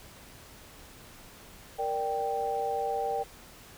sine chord, G minor, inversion first, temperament equal, 466.2 / 587.3 / 784 Hz, Bb4 / D5 / G5, 0 / 0 / 0 cents, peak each -33 / -36 / -30 dBFS, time 1.78-3.24 s, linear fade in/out 20 ms, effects pink hiss -51 dBFS RMS until 3.77 s

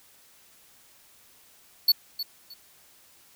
square tone with echo, 4435 Hz, C#8, in tune, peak -16 dBFS, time 1.88-1.92 s, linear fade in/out 5 ms, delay 310 ms, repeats 2, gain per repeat -13 dB, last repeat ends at 2.54 s, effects white hiss -57 dBFS RMS until 3.35 s

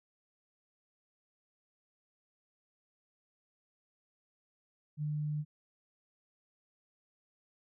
sine tone, 150 Hz, D3, 37 cents sharp, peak -32 dBFS, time 4.97-5.45 s, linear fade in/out 50 ms, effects none

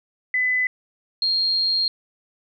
sine tone pair in turn, 2007 / 4228 Hz, B6 / C8, +27 / +17 cents, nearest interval octave + minor second, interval 1290 cents, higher second, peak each -18 / -18 dBFS, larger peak neither, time 0.34-0.67 / 1.22-1.88 s, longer second, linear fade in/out 2 ms, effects none

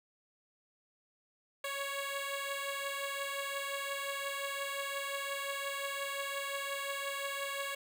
10% pulse beating tone pair, 554.4 / 560.1 Hz, C#5 / C#5, 0 / +18 cents, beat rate 5.7 Hz, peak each -29 / -34 dBFS, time 1.64-7.75 s, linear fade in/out 5 ms, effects none

